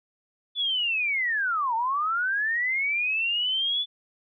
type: linear two-way sweep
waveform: sine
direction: down then up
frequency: 3478 to 882 to 3478 Hz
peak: -23 dBFS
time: 0.55-3.86 s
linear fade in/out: 50 ms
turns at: 1.75 s
effects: none